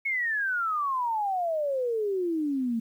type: exponential sweep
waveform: sine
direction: down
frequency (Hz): 2217 to 222.1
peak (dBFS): -25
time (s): 0.05-2.8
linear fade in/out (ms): 10
effects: 10-bit